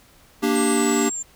square chord, G minor, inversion first, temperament equal, 233.1 / 293.7 / 392 Hz, Bb3 / D4 / G4, 0 / 0 / 0 cents, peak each -23 dBFS, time 0.42-1.1 s, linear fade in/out 20 ms
sine linear sweep, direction down, 8430 to 7270 Hz, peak -26 dBFS, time 0.55-1.23 s, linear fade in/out 10 ms
effects pink hiss -53 dBFS RMS until 1.35 s

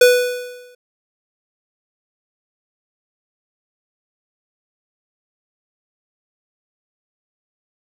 square tone with exponential decay, 493.9 Hz, B4, in tune, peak -6 dBFS, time 0.01-0.75 s, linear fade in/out 5 ms, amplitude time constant 160 ms, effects none

